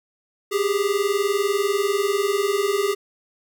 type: tone pair together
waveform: square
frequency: 392 / 412.1 Hz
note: G4 / G#4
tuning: 0 / -13 cents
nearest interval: minor second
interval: 87 cents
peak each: -23 dBFS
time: 0.51-2.95 s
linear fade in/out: 20 ms
effects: 9-bit